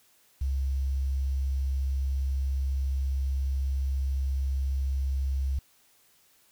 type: tone with quantisation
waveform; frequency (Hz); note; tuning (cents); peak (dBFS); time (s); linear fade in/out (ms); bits
sine; 67.2; C2; +47; -25; 0.41-5.59; 5; 9
effects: white hiss -63 dBFS RMS until 6.51 s